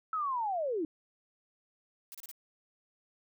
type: linear sweep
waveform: sine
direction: down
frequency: 1318.5 to 293.7 Hz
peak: -30 dBFS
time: 0.13-0.85 s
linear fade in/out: 2 ms
type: noise bursts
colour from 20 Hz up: blue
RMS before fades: -46 dBFS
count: 4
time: 2.12-2.314 s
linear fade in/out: 0 ms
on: 26 ms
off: 30 ms
effects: none